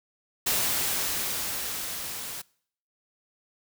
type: noise with level ramp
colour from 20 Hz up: white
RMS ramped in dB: -25 to -37 dBFS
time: 0.46-2.42 s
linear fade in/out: 10 ms
effects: noise-tail reverb RT60 0.6 s tail -24 dB re dry